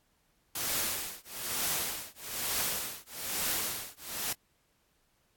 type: noise with tremolo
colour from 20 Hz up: white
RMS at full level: -30 dBFS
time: 0.55-4.33 s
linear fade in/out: 5 ms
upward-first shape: triangle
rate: 1.1 Hz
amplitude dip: 100%
effects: pink hiss -72 dBFS RMS until 5.36 s + AAC 64 kbps